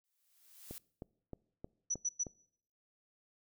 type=noise with exponential growth; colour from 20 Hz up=blue; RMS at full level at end=-47 dBFS; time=0.04-0.78 s; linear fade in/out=0 ms; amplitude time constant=160 ms
type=click train; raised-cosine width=2 ms; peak=-31 dBFS; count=6; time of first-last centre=0.71-2.268 s; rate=3.21 Hz
type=tone bursts; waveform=sine; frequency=5920 Hz; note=F#8; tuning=in tune; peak=-31 dBFS; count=3; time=1.9-2.238 s; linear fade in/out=10 ms; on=46 ms; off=100 ms
effects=noise-tail reverb RT60 0.7 s tail -24 dB re dry